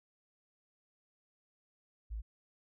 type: tone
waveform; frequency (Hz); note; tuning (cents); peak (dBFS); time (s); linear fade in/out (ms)
sine; 54; A1; -32; -37; 2.1-2.22; 20
effects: none